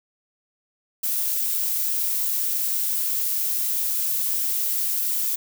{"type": "noise", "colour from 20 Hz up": "violet", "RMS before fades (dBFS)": -24, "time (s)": [1.03, 5.36], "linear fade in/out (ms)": 10, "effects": []}